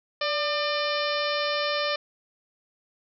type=harmonic tone with a mistuned harmonic; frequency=599 Hz; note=D5; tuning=34 cents sharp; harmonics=1 / 2 / 3 / 4 / 5 / 6 / 7 / 8 / 9; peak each=-28 / -31 / -33 / -34 / -35 / -36 / -36 / -37 / -38 dBFS; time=0.21-1.96 s; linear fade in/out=5 ms; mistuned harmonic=1; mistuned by=-47 cents; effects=none